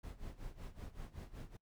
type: noise with tremolo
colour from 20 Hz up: brown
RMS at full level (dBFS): -45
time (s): 0.03-1.57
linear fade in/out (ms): 10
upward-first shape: sine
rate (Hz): 5.3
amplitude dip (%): 85
effects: noise-tail reverb RT60 0.1 s tail -25 dB re dry